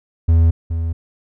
triangle tone pair in turn, 82.4 / 82.4 Hz, E2 / E2, 0 / 0 cents, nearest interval unison, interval 0 cents, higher neither, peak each -7 / -16 dBFS, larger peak first, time 0.28-0.51 / 0.7-0.93 s, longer neither, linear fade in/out 10 ms, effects none

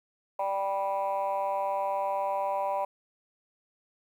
sine chord, G major, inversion second, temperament just, 588 / 784 / 980 Hz, D5 / G5 / B5, +2 / 0 / -14 cents, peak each -30 dBFS, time 0.39-2.85 s, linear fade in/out 5 ms, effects tanh soft clip ceiling -21 dBFS + 10-bit

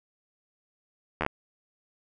slowing click train, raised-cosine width 0.5 ms, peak -12 dBFS, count 5, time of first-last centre 1.21-1.264 s, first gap 12 ms, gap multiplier 1.08, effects none

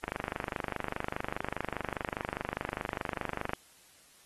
click train, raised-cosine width 0.5 ms, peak -18 dBFS, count 88, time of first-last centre 0.04-3.534 s, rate 24.9 Hz, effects white hiss -60 dBFS RMS until 4.25 s + AAC 32 kbps

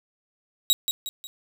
sawtooth tone with echo, 3827 Hz, A#7, 45 cents sharp, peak -13 dBFS, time 0.7-0.73 s, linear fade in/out 0 ms, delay 180 ms, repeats 3, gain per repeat -7 dB, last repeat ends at 1.27 s, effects none

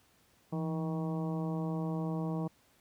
harmonic tone with a mistuned harmonic, 158.5 Hz, D#3, 32 cents sharp, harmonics 1 / 2 / 3 / 4 / 5 / 6 / 7, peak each -33 / -39 / -43 / -45 / -47 / -49 / -50 dBFS, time 0.52-2.48 s, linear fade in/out 10 ms, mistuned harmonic 1, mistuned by +82 cents, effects pink hiss -67 dBFS RMS until 2.8 s + high-pass 60 Hz 12 dB/octave

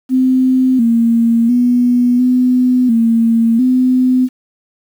sine tone with pitch steps, 258.1 / 231.2 / 245 / 251.5 / 228.9 / 254.6 Hz, C4 / A#3 / B3 / B3 / A#3 / C4, -23 / -14 / -14 / +32 / -31 / -47 cents, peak -8 dBFS, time 0.09-4.29 s, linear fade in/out 50 ms, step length 700 ms, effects 7-bit

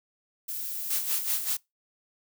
violet noise, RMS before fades -34 dBFS, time 0.48-1.45 s, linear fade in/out 10 ms
blue noise with tremolo, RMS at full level -27 dBFS, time 0.9-1.57 s, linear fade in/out 5 ms, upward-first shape sine, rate 5.3 Hz, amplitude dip 85%
effects noise-tail reverb RT60 0.2 s tail -24 dB re dry

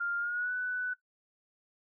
sine tone with pitch glide, 1400 to 1491.8 Hz, F6 to F#6, +4 to +14 cents, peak -30 dBFS, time 0-0.94 s, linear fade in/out 10 ms, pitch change +110 cents, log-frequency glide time 0.18-0.53 s, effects noise-tail reverb RT60 0.1 s tail -17 dB re dry

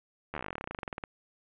slowing click train, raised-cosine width 0.5 ms, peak -21 dBFS, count 25, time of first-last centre 0.34-1.038 s, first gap 12 ms, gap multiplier 1.07, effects resampled to 8000 Hz + 9-bit

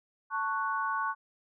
sine chord, F# minor, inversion first, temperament just, 888 / 1110 / 1480 Hz, A5 / C#6 / F#6, +16 / +2 / 0 cents, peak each -35 / -31 / -34 dBFS, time 0.3-1.15 s, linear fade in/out 50 ms, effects none

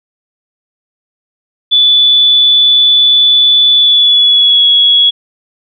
sine tone with pitch glide, 3471 to 3349 Hz, A7 to G#7, -24 to +14 cents, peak -4 dBFS, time 1.71-5.11 s, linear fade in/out 20 ms, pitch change -62 cents, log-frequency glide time 3.73-4.66 s, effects none

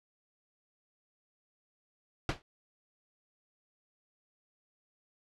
pink noise with exponential decay, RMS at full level -28 dBFS, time 2.29-2.42 s, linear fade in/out 1 ms, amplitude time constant 27 ms, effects low-pass 4000 Hz 12 dB/octave

